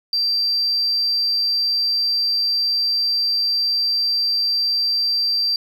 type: tone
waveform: triangle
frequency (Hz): 4699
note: D8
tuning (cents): 0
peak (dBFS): -14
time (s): 0.13-5.56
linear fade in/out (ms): 2
effects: tanh soft clip ceiling -14 dBFS